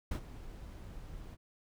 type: noise with ADSR envelope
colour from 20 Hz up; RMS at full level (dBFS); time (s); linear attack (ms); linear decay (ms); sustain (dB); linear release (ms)
brown; -31; 0.11-1.37; 7; 80; -16; 37
effects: none